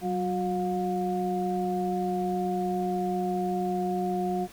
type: tone cluster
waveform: sine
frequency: 187.5 / 362.3 / 715 Hz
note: F#3 / F#4 / F5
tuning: +23 / -36 / +41 cents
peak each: -30 dBFS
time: 0.01-4.48 s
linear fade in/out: 50 ms
effects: pink hiss -50 dBFS RMS until 4.52 s